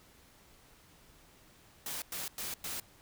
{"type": "noise bursts", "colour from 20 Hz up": "white", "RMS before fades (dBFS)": -39, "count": 4, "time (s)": [1.86, 2.8], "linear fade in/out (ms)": 2, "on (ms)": 160, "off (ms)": 100, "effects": ["pink hiss -61 dBFS RMS until 3.01 s"]}